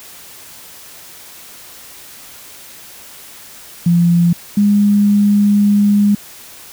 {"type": "tone pair in turn", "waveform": "sine", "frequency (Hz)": [172.1, 204.7], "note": ["F3", "G#3"], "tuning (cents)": [-25, -25], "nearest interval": "minor third", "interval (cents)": 300, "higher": "second", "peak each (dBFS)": -8, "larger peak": "neither", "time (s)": [[3.86, 4.33], [4.57, 6.15]], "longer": "second", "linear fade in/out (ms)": 5, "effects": ["white hiss -37 dBFS RMS until 6.72 s"]}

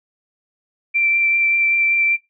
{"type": "tone with vibrato", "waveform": "sine", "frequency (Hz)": 2349, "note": "D7", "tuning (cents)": 0, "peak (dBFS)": -14, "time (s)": [0.94, 2.17], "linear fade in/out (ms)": 20, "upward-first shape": "triangle", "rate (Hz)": 5.2, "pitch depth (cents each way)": 12, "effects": ["noise-tail reverb RT60 0.2 s tail -22 dB re dry"]}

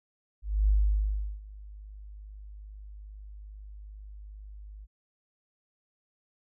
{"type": "tone with ADSR envelope", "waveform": "sine", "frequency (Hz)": 51.2, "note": "G#1", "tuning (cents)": -24, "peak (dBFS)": -19, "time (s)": [0.42, 4.87], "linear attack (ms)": 260, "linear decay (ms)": 720, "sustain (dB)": -23, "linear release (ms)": 37, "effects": []}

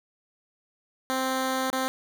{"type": "tone with dropouts", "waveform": "10% pulse", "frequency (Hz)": 261.6, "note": "C4", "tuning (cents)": 0, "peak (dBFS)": -17, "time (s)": [1.1, 1.88], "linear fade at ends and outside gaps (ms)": 0, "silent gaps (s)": [1.701, 1.729], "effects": []}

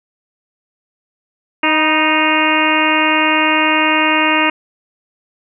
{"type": "harmonic tone with a mistuned harmonic", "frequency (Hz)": 310, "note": "D#4", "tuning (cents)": -6, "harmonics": [1, 2, 3, 4, 5, 6, 7, 8, 9], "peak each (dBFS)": [-18, -22, -18, -20, -23, -21, -20, -19, -19], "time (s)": [1.63, 4.5], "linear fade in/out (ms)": 5, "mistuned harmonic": 3, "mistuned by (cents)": 35, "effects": []}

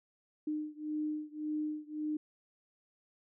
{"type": "beating tone pair", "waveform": "sine", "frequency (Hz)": [303.5, 305.3], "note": ["D#4", "D#4"], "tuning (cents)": [-43, -33], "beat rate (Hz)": 1.8, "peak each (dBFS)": [-37, -38], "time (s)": [0.47, 2.17], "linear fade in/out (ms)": 5, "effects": []}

